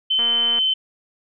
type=tone; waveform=sine; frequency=3069 Hz; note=G7; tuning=37 cents flat; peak=-16 dBFS; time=0.1-0.74 s; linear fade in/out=10 ms
type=click train; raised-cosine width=0.5 ms; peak=-20 dBFS; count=95; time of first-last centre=0.19-0.588 s; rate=236 Hz
effects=none